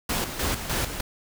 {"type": "noise with tremolo", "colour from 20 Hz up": "pink", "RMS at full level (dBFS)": -26, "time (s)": [0.09, 1.01], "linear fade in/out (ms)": 5, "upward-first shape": "square", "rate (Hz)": 3.3, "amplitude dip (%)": 60, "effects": []}